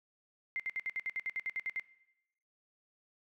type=tone bursts; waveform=sine; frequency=2093 Hz; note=C7; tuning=in tune; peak=-33 dBFS; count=13; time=0.56-1.797 s; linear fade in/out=0 ms; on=37 ms; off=63 ms; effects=noise-tail reverb RT60 0.9 s tail -19 dB re dry